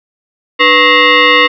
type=tone with frequency modulation; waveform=sine; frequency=493.9 Hz; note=B4; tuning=in tune; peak=-4 dBFS; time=0.59-1.48 s; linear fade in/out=20 ms; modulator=792 Hz; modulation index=3.4; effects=none